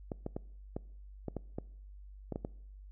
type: clicks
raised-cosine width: 2 ms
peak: -23 dBFS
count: 10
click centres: 0.118 / 0.264 / 0.365 / 0.765 / 1.283 / 1.367 / 1.585 / 2.323 / 2.359 / 2.449 s
effects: noise-tail reverb RT60 0.7 s tail -23 dB re dry + added 49 Hz sine -48 dBFS peak until 2.91 s